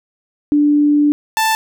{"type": "tone pair in turn", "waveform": ["sine", "sawtooth"], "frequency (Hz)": [293.7, 882.9], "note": ["D4", "A5"], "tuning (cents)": [0, 6], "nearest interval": "octave + perfect fifth", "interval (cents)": 1906, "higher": "second", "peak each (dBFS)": -9, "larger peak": "neither", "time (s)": [[0.52, 1.12], [1.37, 1.55]], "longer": "first", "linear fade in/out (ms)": 0, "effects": []}